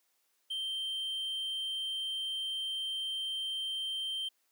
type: tone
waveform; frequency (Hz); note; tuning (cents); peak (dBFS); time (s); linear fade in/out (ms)
triangle; 3136; G7; 0; -32; 0.5-4.29; 10
effects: white hiss -75 dBFS RMS until 4.51 s + high-pass 300 Hz 12 dB/octave

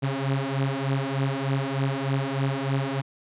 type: beating tone pair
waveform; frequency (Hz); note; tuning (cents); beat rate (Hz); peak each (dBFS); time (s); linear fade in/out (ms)
sawtooth; 134.5 / 137.8; C3 / C#3; +48 / -10; 3.3; -23; 0.02-3.02; 20
effects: resampled to 8000 Hz

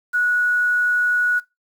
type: tone with quantisation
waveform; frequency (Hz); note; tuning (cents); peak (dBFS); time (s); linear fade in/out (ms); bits
sine; 1464; F#6; -19; -16; 0.13-1.4; 20; 7
effects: noise-tail reverb RT60 0.2 s tail -18 dB re dry

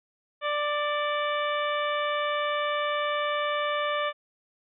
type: harmonic tone with a mistuned harmonic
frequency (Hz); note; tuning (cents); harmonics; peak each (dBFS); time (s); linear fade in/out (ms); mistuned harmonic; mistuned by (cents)
590; D5; +8; 1 / 2 / 3 / 4 / 5 / 6; -29 / -29 / -34 / -36 / -38 / -39; 0.41-4.13; 50; 4; -30
effects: none

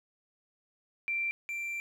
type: tone pair in turn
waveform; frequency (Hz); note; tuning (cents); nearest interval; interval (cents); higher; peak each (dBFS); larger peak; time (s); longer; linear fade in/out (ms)
sine / triangle; 2355 / 2355; D7 / D7; +4 / +4; unison; 0; neither; -29 / -32; first; 1.08-1.31 / 1.49-1.8; second; 0
effects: 11-bit

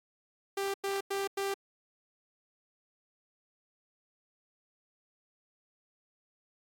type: tone bursts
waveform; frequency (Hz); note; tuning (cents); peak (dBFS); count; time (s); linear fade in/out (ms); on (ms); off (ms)
sawtooth; 394.1; G4; +9; -27; 4; 0.57-1.541; 5; 170; 97
effects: AAC 48 kbps

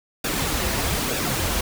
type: noise with flanger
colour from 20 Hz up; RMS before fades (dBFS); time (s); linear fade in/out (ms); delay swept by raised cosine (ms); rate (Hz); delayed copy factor
pink; -24; 0.24-1.61; 5; 0.95 to 6.85; 1.1; -0.55
effects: none

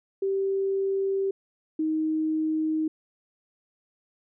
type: tone pair in turn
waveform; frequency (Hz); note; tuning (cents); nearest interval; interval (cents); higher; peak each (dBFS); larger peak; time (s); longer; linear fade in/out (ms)
sine; 389.4 / 313.7; G4 / D#4; -12 / +14; major third; 374; first; -23; neither; 0.22-1.31 / 1.79-2.88; neither; 5
effects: none

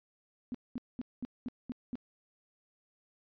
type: tone bursts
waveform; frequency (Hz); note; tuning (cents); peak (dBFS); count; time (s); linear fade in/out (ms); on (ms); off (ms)
sine; 246.4; B3; -4; -34; 7; 0.52-1.955; 0; 25; 210
effects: resampled to 11025 Hz

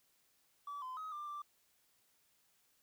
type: tone with pitch steps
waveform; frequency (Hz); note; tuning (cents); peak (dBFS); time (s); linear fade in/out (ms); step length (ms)
triangle; 1150 / 1024 / 1266 / 1189 / 1176; D6 / C6 / D#6 / D6 / D6; -37 / -38 / +30 / +21 / +2; -39; 0.67-1.42; 5; 150
effects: tanh soft clip ceiling -38 dBFS + white hiss -74 dBFS RMS until 2.82 s

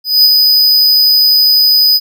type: tone with ADSR envelope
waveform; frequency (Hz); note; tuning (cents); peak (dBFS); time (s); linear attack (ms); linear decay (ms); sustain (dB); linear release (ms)
square; 4986; D#8; +3; -3; 0.04-2; 200; 38; -3; 42
effects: none

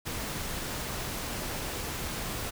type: noise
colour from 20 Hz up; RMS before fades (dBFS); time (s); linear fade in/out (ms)
pink; -35; 0.05-2.51; 20
effects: none

